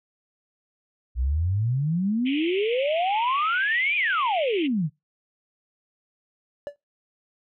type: exponential two-way sweep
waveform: sine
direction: up then down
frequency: 58.27 to 2489 to 137.5 Hz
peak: -21 dBFS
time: 1.15-4.9 s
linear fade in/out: 50 ms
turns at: 3.96 s
type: band-pass noise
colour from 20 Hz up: white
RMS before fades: -34 dBFS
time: 2.25-4.68 s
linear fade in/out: 20 ms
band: 2100 to 3200 Hz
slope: 96 dB/octave
type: tone with exponential decay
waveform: triangle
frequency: 577 Hz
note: D5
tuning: 31 cents flat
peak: -23 dBFS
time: 6.67-6.76 s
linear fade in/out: 0 ms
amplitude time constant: 19 ms
effects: noise-tail reverb RT60 0.2 s tail -23 dB re dry